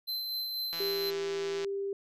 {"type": "tone with tremolo", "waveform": "square", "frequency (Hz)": 4082, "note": "C8", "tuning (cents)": -44, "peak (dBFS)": -32, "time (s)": [0.07, 1.11], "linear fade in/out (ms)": 20, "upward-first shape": "sine", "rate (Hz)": 4.1, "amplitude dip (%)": 30}
{"type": "click train", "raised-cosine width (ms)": 0.2, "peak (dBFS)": -24, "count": 154, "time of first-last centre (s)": [0.73, 1.646], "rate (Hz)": 167}
{"type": "tone", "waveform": "sine", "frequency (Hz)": 396, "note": "G4", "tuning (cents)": 18, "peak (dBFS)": -31, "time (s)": [0.8, 1.93], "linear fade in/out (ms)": 2}
{"effects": []}